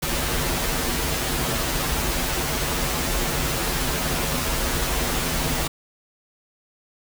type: noise with comb filter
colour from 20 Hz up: pink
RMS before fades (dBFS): -24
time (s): 0.02-5.68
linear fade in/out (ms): 10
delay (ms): 9.9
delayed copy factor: -0.95
effects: none